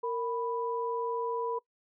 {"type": "tone pair together", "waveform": "sine", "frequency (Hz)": [462.7, 987.5], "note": ["A#4", "B5"], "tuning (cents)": [-13, 0], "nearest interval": "octave + minor second", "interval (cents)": 1313, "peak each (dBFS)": [-31, -34], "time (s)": [0.03, 1.59], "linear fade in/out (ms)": 10, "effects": ["noise-tail reverb RT60 0.1 s tail -21 dB re dry"]}